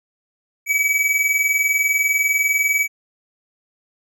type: tone pair together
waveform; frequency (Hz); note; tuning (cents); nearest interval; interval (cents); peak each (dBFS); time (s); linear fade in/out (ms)
square; 2265 / 2285; C#7 / D7; +37 / -48; unison; 15; -22 / -18; 0.66-2.88; 50
effects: none